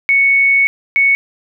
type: tone pair in turn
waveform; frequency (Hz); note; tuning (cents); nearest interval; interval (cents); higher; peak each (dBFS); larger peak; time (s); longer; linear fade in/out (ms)
sine; 2217 / 2217; C#7 / C#7; 0 / 0; unison; 0; neither; -8; neither; 0.09-0.67 / 0.96-1.15; first; 0
effects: none